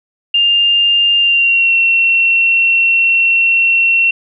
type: tone with pitch glide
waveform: sine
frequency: 2804 to 2719 Hz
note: F7 to F7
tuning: +6 to -47 cents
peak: -8 dBFS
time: 0.34-4.11 s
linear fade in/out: 5 ms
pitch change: -53 cents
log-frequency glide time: 1.18-1.74 s
effects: none